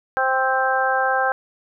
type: harmonic tone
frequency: 262.3 Hz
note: C4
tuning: 4 cents sharp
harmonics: 2 / 3 / 4 / 5 / 6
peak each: -24 / -21 / -27 / -26 / -22 dBFS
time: 0.17-1.32 s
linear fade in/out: 0 ms
effects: none